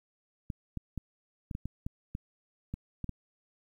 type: clicks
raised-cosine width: 5 ms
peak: -23 dBFS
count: 11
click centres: 0.502 / 0.773 / 0.977 / 1.512 / 1.551 / 1.656 / 1.865 / 2.151 / 2.74 / 3.043 / 3.093 s
effects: 10-bit